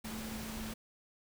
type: tone in noise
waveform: sine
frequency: 220 Hz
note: A3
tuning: in tune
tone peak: -42 dBFS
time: 0.04-0.74 s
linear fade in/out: 10 ms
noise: pink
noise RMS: -44 dBFS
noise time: 0.04-0.74 s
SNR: -1 dB
effects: none